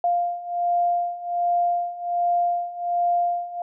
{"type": "beating tone pair", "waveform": "sine", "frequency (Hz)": [698.5, 699.8], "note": ["F5", "F5"], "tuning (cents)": [0, 3], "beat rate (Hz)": 1.3, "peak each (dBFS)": [-25, -22], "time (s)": [0.04, 3.62], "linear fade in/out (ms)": 2, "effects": []}